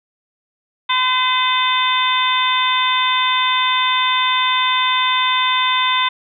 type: harmonic tone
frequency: 510 Hz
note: C5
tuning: 44 cents flat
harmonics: 2 / 3 / 4 / 5 / 6 / 7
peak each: -17 / -26 / -22 / -25 / -27 / -19 dBFS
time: 0.89-6.09 s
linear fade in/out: 10 ms
effects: none